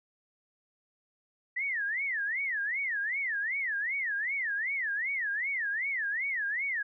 sine tone with vibrato, 1900 Hz, A#6, 33 cents sharp, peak -29 dBFS, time 1.56-6.83 s, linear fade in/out 10 ms, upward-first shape sine, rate 2.6 Hz, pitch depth 290 cents each way, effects none

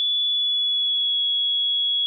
sine tone with pitch glide, 3436 to 3348 Hz, A7 to G#7, -42 to +13 cents, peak -19 dBFS, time 0-2.06 s, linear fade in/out 0 ms, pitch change -45 cents, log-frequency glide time 0.26-1.21 s, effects none

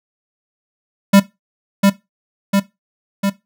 square tone with echo, 198.1 Hz, G3, 18 cents sharp, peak -6 dBFS, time 1.13-1.2 s, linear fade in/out 10 ms, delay 700 ms, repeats 3, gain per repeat -3 dB, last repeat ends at 3.3 s, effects noise-tail reverb RT60 0.2 s tail -17 dB re dry

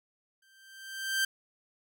sawtooth tone with exponential growth, 1568 Hz, G6, in tune, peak -21 dBFS, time 0.42-1.25 s, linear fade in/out 5 ms, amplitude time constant 180 ms, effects none

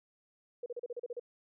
sine tone bursts, 482.4 Hz, B4, 41 cents flat, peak -36 dBFS, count 9, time 0.63-1.197 s, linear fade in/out 5 ms, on 31 ms, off 36 ms, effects none

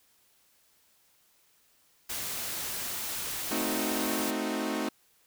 white noise, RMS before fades -35 dBFS, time 2.09-4.31 s, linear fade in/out 10 ms
sawtooth chord, A diminished seventh, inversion none, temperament equal with one note detuned, 220 / 261.6 / 311.1 / 367.2 Hz, A3 / C4 / Eb4 / Gb4, 0 / 0 / 0 / -13 cents, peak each -31 / -31 / -30 / -34 dBFS, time 3.51-4.89 s, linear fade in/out 5 ms
effects white hiss -66 dBFS RMS until 5.26 s

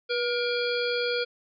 harmonic tone with a mistuned harmonic, 474.5 Hz, A#4, 31 cents sharp, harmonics 1 / 3 / 5 / 7 / 9 / 10, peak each -27 / -32 / -34 / -35 / -37 / -37 dBFS, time 0.09-1.25 s, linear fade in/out 20 ms, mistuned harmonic 1, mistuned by +37 cents, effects none

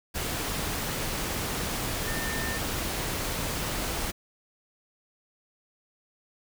sine tone in noise, 1800 Hz, A6, 39 cents sharp, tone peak -35 dBFS, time 2.06-2.6 s, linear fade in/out 20 ms, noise pink, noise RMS -31 dBFS, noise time 0.14-4.12 s, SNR -7 dB, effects none

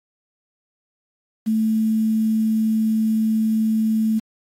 sine tone with quantisation, 220 Hz, A3, in tune, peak -16 dBFS, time 1.46-4.2 s, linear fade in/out 20 ms, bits 7, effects AAC 48 kbps

